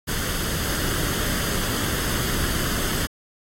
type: noise with comb filter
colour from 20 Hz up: pink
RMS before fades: -25 dBFS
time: 0.07-3.07 s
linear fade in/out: 20 ms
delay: 0.62 ms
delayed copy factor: +0.5
effects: AAC 48 kbps